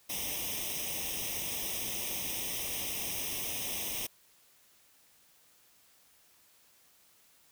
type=noise with comb filter; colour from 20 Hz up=white; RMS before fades=-36 dBFS; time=0.09-4.07 s; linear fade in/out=10 ms; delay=0.34 ms; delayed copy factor=+0.9; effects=white hiss -64 dBFS RMS until 7.51 s